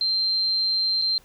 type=tone with dropouts; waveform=sine; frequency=4146 Hz; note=C8; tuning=17 cents flat; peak=-20 dBFS; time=0.01-1.18 s; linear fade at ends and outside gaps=1 ms; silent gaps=1.016-1.021 s; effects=pink hiss -56 dBFS RMS until 1.24 s